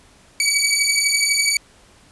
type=beating tone pair; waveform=15% pulse; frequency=2269 / 2281 Hz; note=C#7 / C#7; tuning=+40 / +49 cents; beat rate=12 Hz; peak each=-12 dBFS; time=0.4-1.57 s; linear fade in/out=2 ms; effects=pink hiss -51 dBFS RMS until 2.11 s + resampled to 24000 Hz